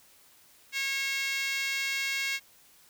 5% pulse tone with high-pass filter, 545 Hz, C#5, 29 cents flat, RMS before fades -31 dBFS, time 0.72-2.4 s, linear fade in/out 50 ms, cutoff 2000 Hz, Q 4.4, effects white hiss -59 dBFS RMS until 2.89 s

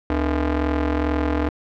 sawtooth ring-modulated tone, 185.7 Hz, F#3, 7 cents sharp, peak -12 dBFS, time 0.1-1.49 s, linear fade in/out 2 ms, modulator 114 Hz, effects low-pass 2000 Hz 12 dB/octave

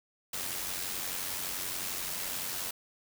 white noise with amplitude modulation, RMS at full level -34 dBFS, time 0.33-2.71 s, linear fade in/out 5 ms, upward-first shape sine, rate 91.5 Hz, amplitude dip 45%, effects none

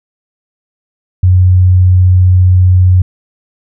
sine tone, 91.5 Hz, F#2, 19 cents flat, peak -3 dBFS, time 1.23-3.02 s, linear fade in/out 5 ms, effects none

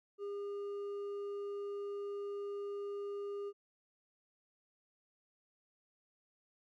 sine tone with hard clipping, 404.4 Hz, G#4, 46 cents flat, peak -40 dBFS, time 0.18-3.53 s, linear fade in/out 50 ms, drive 4 dB, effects none

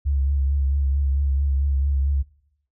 sine tone with vibrato, 69.3 Hz, C#2, in tune, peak -18 dBFS, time 0.05-2.23 s, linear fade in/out 20 ms, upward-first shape triangle, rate 4.5 Hz, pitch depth 53 cents each way, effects noise-tail reverb RT60 0.8 s tail -21 dB re dry

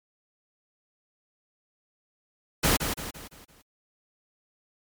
pink noise with echo, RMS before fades -22 dBFS, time 2.63-2.77 s, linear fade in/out 10 ms, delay 170 ms, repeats 5, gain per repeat -7 dB, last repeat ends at 3.62 s, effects MP3 96 kbps

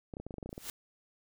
clicks, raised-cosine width 2 ms, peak -28 dBFS, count 12, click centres 0.138 / 0.169 / 0.2 / 0.266 / 0.308 / 0.341 / 0.383 / 0.428 / 0.46 / 0.492 / 0.529 / 0.579 s
white noise with exponential growth, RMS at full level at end -37 dBFS, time 0.5-0.7 s, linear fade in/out 1 ms, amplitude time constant 42 ms
effects none

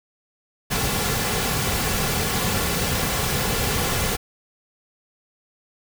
pink noise with comb filter, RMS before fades -23 dBFS, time 0.7-4.17 s, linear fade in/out 20 ms, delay 3.2 ms, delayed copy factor -0.5, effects none

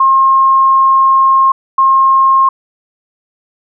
sine tone pair in turn, 1070 / 1070 Hz, C6 / C6, +38 / +38 cents, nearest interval unison, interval 0 cents, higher neither, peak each -5 dBFS, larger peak neither, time 0-1.52 / 1.78-2.49 s, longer first, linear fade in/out 5 ms, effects none

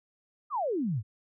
sine exponential sweep, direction down, 1278 to 94.7 Hz, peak -27 dBFS, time 0.5-1.03 s, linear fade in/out 50 ms, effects none

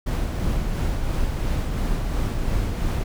brown noise with tremolo, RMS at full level -22 dBFS, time 0.06-3.04 s, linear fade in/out 10 ms, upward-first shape sine, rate 2.9 Hz, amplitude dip 30%, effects none

